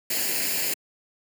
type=noise with comb filter; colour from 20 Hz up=white; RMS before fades=-26 dBFS; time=0.1-0.74 s; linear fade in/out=5 ms; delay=0.42 ms; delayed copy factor=+0.7; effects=high-pass 200 Hz 12 dB/octave